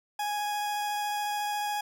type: tone with vibrato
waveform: 40% pulse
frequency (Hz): 830.6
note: G#5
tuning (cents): 0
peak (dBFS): -28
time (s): 0.19-1.81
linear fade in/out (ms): 5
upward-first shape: triangle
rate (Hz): 14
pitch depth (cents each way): 9
effects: 11-bit